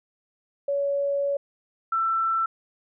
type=tone pair in turn; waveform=sine; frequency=563 / 1336 Hz; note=C#5 / E6; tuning=+27 / +23 cents; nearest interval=octave + minor third; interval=1496 cents; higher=second; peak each=-22 / -21 dBFS; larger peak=second; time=0.68-1.37 / 1.92-2.46 s; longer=first; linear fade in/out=5 ms; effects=none